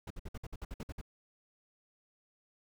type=noise bursts; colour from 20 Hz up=brown; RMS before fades=-41 dBFS; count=11; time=0.07-1.014 s; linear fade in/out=5 ms; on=34 ms; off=57 ms; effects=none

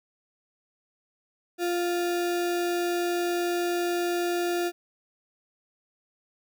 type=tone with sample-and-hold; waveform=sine; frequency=349.2 Hz; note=F4; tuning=in tune; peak=-24 dBFS; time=1.58-4.72 s; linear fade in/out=50 ms; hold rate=1050 Hz; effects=none

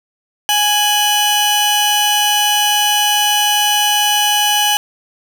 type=tone pair together; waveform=sawtooth; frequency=830.6 / 2980 Hz; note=G#5 / F#7; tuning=0 / +12 cents; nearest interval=octave + minor seventh; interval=2212 cents; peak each=-11 dBFS; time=0.49-4.77 s; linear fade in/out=0 ms; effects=7-bit

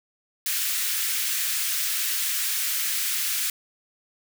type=high-pass noise; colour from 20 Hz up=white; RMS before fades=-26 dBFS; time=0.46-3.5 s; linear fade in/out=2 ms; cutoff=1500 Hz; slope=24 dB/octave; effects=none

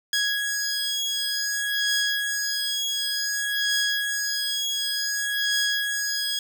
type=beating tone pair; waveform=15% pulse; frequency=1661.2 / 1661.75 Hz; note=G#6 / G#6; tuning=0 / +1 cents; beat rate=0.55 Hz; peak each=-20 dBFS; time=0.13-6.39 s; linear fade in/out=2 ms; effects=none

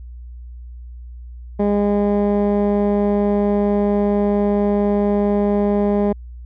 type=tone with low-pass filter; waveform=15% pulse; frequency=204.4 Hz; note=G#3; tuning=27 cents flat; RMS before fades=-17 dBFS; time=1.59-6.13 s; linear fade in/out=10 ms; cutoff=670 Hz; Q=0.58; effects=added 60 Hz sine -32 dBFS peak until 6.45 s

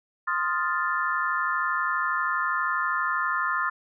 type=chord; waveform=sine; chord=F dominant seventh; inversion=second; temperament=equal; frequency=1046.5 / 1244.5 / 1396.9 / 1760 Hz; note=C6 / Eb6 / F6 / A6; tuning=0 / 0 / 0 / 0 cents; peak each=-29 dBFS; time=0.27-3.7 s; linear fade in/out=10 ms; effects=none

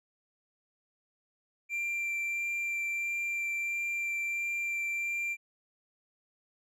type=tone with vibrato; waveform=triangle; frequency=2363 Hz; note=D7; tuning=10 cents sharp; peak=-29 dBFS; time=1.69-5.37 s; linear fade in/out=50 ms; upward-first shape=sine; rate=1.5 Hz; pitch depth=8 cents each way; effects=none

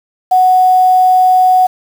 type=tone with quantisation; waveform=sine; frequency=740 Hz; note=F#5; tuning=in tune; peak=-5 dBFS; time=0.31-1.67 s; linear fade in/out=10 ms; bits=5; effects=none

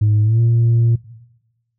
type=tone with pitch glide; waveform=sine; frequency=106.1 to 116.37 Hz; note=G#2 to A#2; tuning=+38 to -3 cents; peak=-9 dBFS; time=0.01-0.96 s; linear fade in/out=10 ms; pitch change=+159 cents; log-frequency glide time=0.23-0.4 s; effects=noise-tail reverb RT60 1.0 s tail -18 dB re dry + tanh soft clip ceiling -9 dBFS

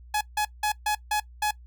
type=tone bursts at uneven times; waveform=sawtooth; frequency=844 Hz; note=G#5; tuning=28 cents sharp; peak=-19 dBFS; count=6; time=0.14-0.21 / 0.37-0.45 / 0.63-0.72 / 0.86-0.95 / 1.11-1.2 / 1.42-1.51 s; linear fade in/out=5 ms; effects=noise-tail reverb RT60 0.1 s tail -20 dB re dry + added 60 Hz sine -45 dBFS peak until 1.66 s

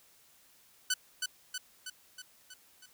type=tone with echo; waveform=10% pulse; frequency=1497 Hz; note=F#6; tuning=20 cents sharp; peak=-19 dBFS; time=0.9-0.94 s; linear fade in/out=5 ms; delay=320 ms; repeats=6; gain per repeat=-4 dB; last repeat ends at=2.86 s; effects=white hiss -63 dBFS RMS until 2.93 s

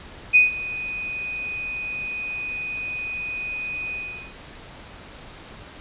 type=tone with ADSR envelope; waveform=sine; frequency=2489 Hz; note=D#7; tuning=in tune; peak=-9 dBFS; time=0.33-4.34 s; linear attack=26 ms; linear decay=150 ms; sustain=-18 dB; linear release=410 ms; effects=pink hiss -42 dBFS RMS until 5.8 s + resampled to 8000 Hz

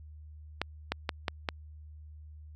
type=clicks; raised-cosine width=0.3 ms; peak=-13 dBFS; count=5; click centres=0.616 / 0.92 / 1.092 / 1.282 / 1.488 s; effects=added 76 Hz sine -46 dBFS peak until 2.55 s

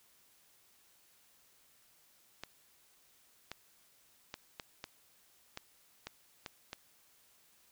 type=clicks; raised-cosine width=0.2 ms; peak=-24 dBFS; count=9; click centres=2.436 / 3.516 / 4.341 / 4.598 / 4.841 / 5.574 / 6.07 / 6.462 / 6.731 s; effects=white hiss -67 dBFS RMS until 7.71 s

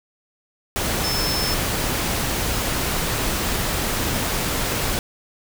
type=tone in noise; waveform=sine; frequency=5274 Hz; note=E8; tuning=in tune; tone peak=-24 dBFS; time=1.04-1.54 s; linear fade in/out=0 ms; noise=pink; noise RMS=-23 dBFS; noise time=0.76-4.99 s; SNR=-4 dB; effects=none

